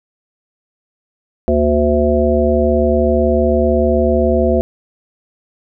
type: harmonic tone with a mistuned harmonic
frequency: 73.5 Hz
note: D2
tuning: 2 cents sharp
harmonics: 1 / 3 / 5 / 7 / 9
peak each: -17 / -17 / -17 / -17 / -17 dBFS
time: 1.48-4.61 s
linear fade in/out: 0 ms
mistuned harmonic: 3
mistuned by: +86 cents
effects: none